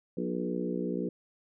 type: harmonic tone with a mistuned harmonic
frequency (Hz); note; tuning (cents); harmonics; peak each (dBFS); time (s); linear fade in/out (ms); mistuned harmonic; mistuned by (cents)
61; B1; -21; 3 / 4 / 5 / 6 / 7 / 8; -35 / -36 / -37 / -38 / -38 / -39; 0.17-1.09; 5; 6; -24
effects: none